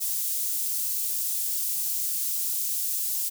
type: high-pass noise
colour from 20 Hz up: white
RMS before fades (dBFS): -28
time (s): 0-3.3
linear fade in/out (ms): 20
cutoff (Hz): 7200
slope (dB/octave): 12
effects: none